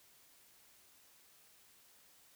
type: silence
effects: white hiss -65 dBFS RMS until 2.35 s